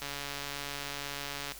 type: click train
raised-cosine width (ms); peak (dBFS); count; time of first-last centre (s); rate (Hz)
0.2; -20; 214; 0.02-1.52; 142
effects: added 50 Hz sine -53 dBFS peak until 1.59 s + white hiss -48 dBFS RMS until 1.59 s